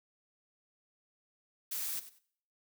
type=noise with echo; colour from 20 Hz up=blue; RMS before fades=-37 dBFS; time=1.71-2 s; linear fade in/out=10 ms; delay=96 ms; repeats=2; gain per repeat=-14 dB; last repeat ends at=2.192 s; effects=noise-tail reverb RT60 0.6 s tail -21 dB re dry